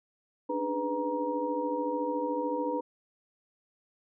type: tone cluster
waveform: sine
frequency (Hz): 285.9 / 299.6 / 415.3 / 497.2 / 942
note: D4 / D4 / G#4 / B4 / A#5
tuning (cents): -46 / +35 / 0 / +12 / +18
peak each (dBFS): -39 / -34 / -40 / -32 / -34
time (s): 0.49-2.81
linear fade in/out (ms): 10
effects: none